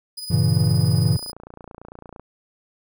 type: tone with tremolo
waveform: sawtooth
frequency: 4978 Hz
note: D#8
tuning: in tune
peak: -26 dBFS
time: 0.17-1.32 s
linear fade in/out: 10 ms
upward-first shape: sine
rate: 19 Hz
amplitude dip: 50%
type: chord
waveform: triangle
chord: G diminished seventh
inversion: none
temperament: equal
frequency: 98 / 116.54 / 138.59 / 164.81 Hz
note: G2 / Bb2 / Db3 / Fb3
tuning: 0 / 0 / 0 / 0 cents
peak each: -19 dBFS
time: 0.3-1.17 s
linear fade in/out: 10 ms
type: click train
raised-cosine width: 1 ms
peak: -25 dBFS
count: 48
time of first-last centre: 0.57-2.196 s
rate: 28.9 Hz
effects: none